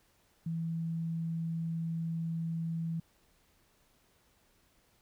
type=tone; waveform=sine; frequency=164.7 Hz; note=E3; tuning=1 cent flat; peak=-32 dBFS; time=0.46-3 s; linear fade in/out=5 ms; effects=pink hiss -69 dBFS RMS until 5.01 s